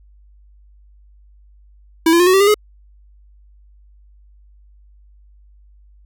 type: tone with pitch steps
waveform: square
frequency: 326.2 / 340.4 / 355.3 / 370.8 / 387 / 403.9 / 421.6 Hz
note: E4 / F4 / F4 / F#4 / G4 / G#4 / G#4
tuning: -18 / -44 / +30 / +4 / -22 / -48 / +26 cents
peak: -10 dBFS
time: 2.06-2.543 s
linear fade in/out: 5 ms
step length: 69 ms
effects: added 50 Hz sine -45 dBFS peak until 6.05 s